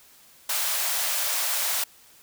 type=high-pass noise; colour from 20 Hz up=white; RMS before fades=-26 dBFS; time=0.49-1.84 s; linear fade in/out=5 ms; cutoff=540 Hz; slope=48 dB/octave; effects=white hiss -54 dBFS RMS until 2.22 s